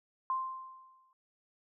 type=tone with exponential decay; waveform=sine; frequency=1046.5 Hz; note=C6; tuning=in tune; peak=-28 dBFS; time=0.3-1.13 s; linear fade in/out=1 ms; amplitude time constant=180 ms; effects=none